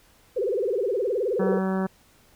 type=tone with vibrato; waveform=sine; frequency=440 Hz; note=A4; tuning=in tune; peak=-22 dBFS; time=0.36-1.59 s; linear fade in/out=10 ms; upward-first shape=sine; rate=19 Hz; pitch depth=280 cents each way
type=harmonic tone; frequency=189.9 Hz; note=F#3; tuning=45 cents sharp; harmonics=1 / 2 / 3 / 4 / 5 / 6 / 7 / 8 / 9; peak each=-24 / -30 / -34 / -36 / -38 / -40 / -41 / -42 / -43 dBFS; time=1.39-1.87 s; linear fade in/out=10 ms
effects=pink hiss -58 dBFS RMS until 2.35 s